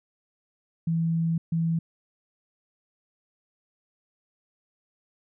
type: tone bursts at uneven times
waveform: sine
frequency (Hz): 164.9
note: E3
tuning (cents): +1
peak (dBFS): -22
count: 2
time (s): 0.87-1.38 / 1.52-1.79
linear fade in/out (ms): 5
effects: none